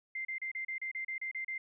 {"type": "tone bursts", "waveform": "sine", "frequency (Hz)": 2090, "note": "C7", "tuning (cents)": -2, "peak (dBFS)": -35, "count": 11, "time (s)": [0.15, 1.58], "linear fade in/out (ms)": 5, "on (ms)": 100, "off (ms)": 33, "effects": []}